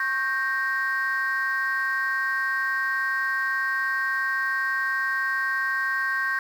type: chord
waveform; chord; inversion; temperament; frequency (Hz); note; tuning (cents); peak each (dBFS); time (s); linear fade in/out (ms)
sine; G diminished; second; equal with one note detuned; 1090.9 / 1568 / 1864.7; Db6 / G6 / Bb6; -28 / 0 / 0; -29 / -24 / -27; 0-6.39; 2
effects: tanh soft clip ceiling -17 dBFS + 8-bit